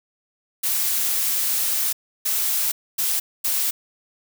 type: noise bursts at uneven times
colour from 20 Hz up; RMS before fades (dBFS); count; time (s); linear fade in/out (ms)
blue; -22; 4; 0.63-1.93 / 2.25-2.72 / 2.98-3.2 / 3.44-3.71; 10
effects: none